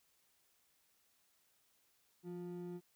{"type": "ring-modulated tone", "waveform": "triangle", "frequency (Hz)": 264.3, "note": "C4", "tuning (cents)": 18, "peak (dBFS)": -38, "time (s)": [2.23, 2.81], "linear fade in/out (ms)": 50, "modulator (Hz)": 90.2, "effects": ["white hiss -75 dBFS RMS until 2.95 s"]}